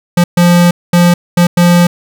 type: tone bursts at uneven times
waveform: square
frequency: 174.61 Hz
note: F3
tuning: in tune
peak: -5 dBFS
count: 5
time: 0.17-0.24 / 0.37-0.71 / 0.93-1.14 / 1.37-1.47 / 1.57-1.87 s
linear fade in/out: 5 ms
effects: none